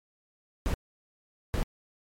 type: noise bursts at uneven times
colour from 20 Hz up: brown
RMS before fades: -27 dBFS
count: 2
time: 0.66-0.74 / 1.54-1.63 s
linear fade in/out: 0 ms
effects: MP3 64 kbps